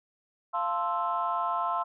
sine chord, F major seventh, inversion none, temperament equal with one note detuned, 693.6 / 880 / 1046.5 / 1318.5 Hz, F5 / A5 / C6 / E6, -12 / 0 / 0 / 0 cents, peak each -32 / -34 / -29 / -32 dBFS, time 0.53-1.84 s, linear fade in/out 20 ms, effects tanh soft clip ceiling -18 dBFS

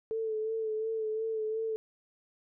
sine tone with vibrato, 440 Hz, A4, in tune, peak -30 dBFS, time 0.11-1.76 s, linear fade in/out 0 ms, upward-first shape sine, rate 2.8 Hz, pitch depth 32 cents each way, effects none

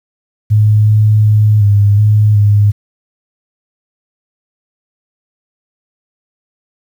sine tone with pitch steps, 106.4 / 107 / 106.4 / 102 / 105.9 / 103.2 Hz, G#2 / A2 / G#2 / G#2 / G#2 / G#2, +42 / -48 / +42 / -31 / +34 / -10 cents, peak -5 dBFS, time 0.5-2.72 s, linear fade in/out 20 ms, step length 370 ms, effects 7-bit

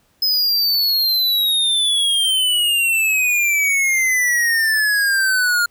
square exponential sweep, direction down, 5100 to 1411 Hz, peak -15 dBFS, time 0.22-5.66 s, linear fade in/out 5 ms, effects pink hiss -60 dBFS RMS until 5.7 s

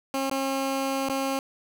15% pulse tone with dropouts, 270 Hz, C#4, 45 cents flat, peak -19 dBFS, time 0.14-1.39 s, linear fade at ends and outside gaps 1 ms, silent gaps 0.297-0.313 / 1.088-1.096 s, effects none

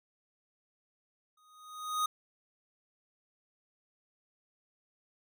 square tone with exponential growth, 1244.5 Hz, D#6, in tune, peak -27 dBFS, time 1.37-2.06 s, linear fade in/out 5 ms, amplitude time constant 150 ms, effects none

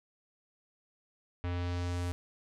square tone with low-pass filter sweep, 88.2 Hz, F2, 18 cents sharp, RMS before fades -34 dBFS, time 1.44-2.12 s, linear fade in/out 0 ms, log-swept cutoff 2600 to 11000 Hz, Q 1.1, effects none

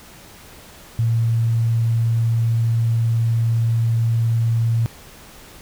sine tone, 114.9 Hz, A#2, 25 cents flat, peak -15 dBFS, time 0.99-4.86 s, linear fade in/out 0 ms, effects pink hiss -43 dBFS RMS until 5.61 s

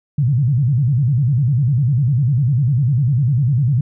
sine tone with vibrato, 130.81 Hz, C3, in tune, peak -12 dBFS, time 0.18-3.81 s, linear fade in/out 5 ms, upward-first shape square, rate 10 Hz, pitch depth 190 cents each way, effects none

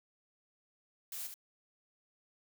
blue noise with echo, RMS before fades -42 dBFS, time 1.12-1.27 s, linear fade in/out 2 ms, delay 71 ms, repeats 1, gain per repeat -6 dB, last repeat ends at 1.341 s, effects none

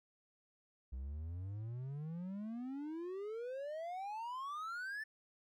triangle exponential sweep, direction up, 61.74 to 1784 Hz, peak -39 dBFS, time 0.92-5.04 s, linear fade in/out 10 ms, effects none

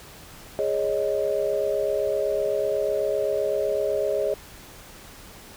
sine chord, Ab suspended fourth, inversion none, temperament equal, 415.3 / 554.4 / 622.3 Hz, Ab4 / Db5 / Eb5, 0 / 0 / 0 cents, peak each -26 dBFS, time 0.59-4.34 s, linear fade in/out 0 ms, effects pink hiss -45 dBFS RMS until 5.56 s

